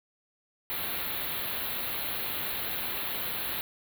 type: band-stop noise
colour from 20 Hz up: white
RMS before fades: -33 dBFS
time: 0.7-3.61 s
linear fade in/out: 0 ms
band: 4300 to 11000 Hz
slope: 96 dB/octave
effects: none